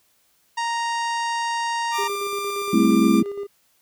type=harmonic tone; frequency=932.3 Hz; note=A#5; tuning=in tune; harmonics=1 / 2 / 3 / 4 / 5 / 6 / 7 / 8 / 9 / 10; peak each=-23 / -30 / -35 / -39 / -38 / -39 / -42 / -47 / -47 / -48 dBFS; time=0.57-2.08 s; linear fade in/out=10 ms
type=tone; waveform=sawtooth; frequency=1189 Hz; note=D6; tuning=21 cents sharp; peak=-23 dBFS; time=1.91-3.23 s; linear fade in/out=50 ms
type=tone with tremolo; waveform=triangle; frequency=402.8 Hz; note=G4; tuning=47 cents sharp; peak=-24 dBFS; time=1.98-3.47 s; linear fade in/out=10 ms; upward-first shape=square; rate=8.6 Hz; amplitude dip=45%
type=chord; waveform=sine; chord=A minor seventh; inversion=third; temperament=equal; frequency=196 / 220 / 261.6 / 329.6 Hz; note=G3 / A3 / C4 / E4; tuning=0 / 0 / 0 / 0 cents; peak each=-21 / -18 / -20 / -19 dBFS; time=2.73-3.23 s; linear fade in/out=5 ms
effects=white hiss -63 dBFS RMS until 3.81 s